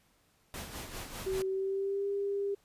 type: noise with tremolo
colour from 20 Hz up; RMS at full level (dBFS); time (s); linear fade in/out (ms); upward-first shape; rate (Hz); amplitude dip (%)
pink; -40; 0.54-1.42; 0; sine; 5; 55
type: tone with pitch glide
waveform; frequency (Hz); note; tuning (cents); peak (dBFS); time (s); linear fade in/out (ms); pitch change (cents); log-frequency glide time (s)
sine; 380.7 to 400.1; F#4 to G4; +49 to +35; -30; 1.26-2.55; 10; +86; 1.46-2.07
effects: pink hiss -69 dBFS RMS until 2.64 s + resampled to 32000 Hz